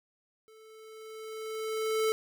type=tone with level ramp; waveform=square; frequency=438.8 Hz; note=A4; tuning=5 cents flat; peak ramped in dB=-55 to -25 dBFS; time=0.48-2.12 s; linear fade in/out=0 ms; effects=none